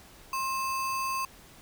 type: tone with sample-and-hold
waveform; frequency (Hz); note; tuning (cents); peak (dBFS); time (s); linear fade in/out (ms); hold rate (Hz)
sine; 1060; C6; +22; -28; 0.33-1.25; 2; 3675
effects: pink hiss -53 dBFS RMS until 1.61 s